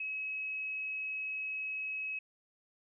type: tone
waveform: sine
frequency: 2562 Hz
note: E7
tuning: 50 cents flat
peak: -35 dBFS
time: 0-2.19 s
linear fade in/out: 5 ms
effects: none